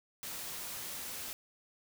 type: noise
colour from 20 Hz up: white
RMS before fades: -42 dBFS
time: 0.23-1.33 s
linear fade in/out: 0 ms
effects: none